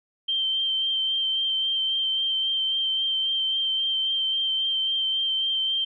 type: tone with vibrato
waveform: sine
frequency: 3136 Hz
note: G7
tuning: in tune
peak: -22 dBFS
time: 0.28-5.85 s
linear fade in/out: 10 ms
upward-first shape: sine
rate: 3.7 Hz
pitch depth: 16 cents each way
effects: none